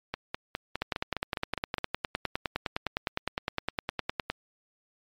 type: two click trains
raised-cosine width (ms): 0.3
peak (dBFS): -15 / -12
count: 9 / 35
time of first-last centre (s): 0.14-1.783 / 0.82-4.3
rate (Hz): 4.87 / 9.77
effects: MP3 96 kbps